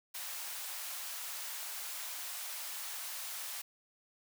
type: high-pass noise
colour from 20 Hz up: white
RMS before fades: -42 dBFS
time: 0.14-3.62 s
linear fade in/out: 10 ms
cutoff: 650 Hz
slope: 24 dB/octave
effects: none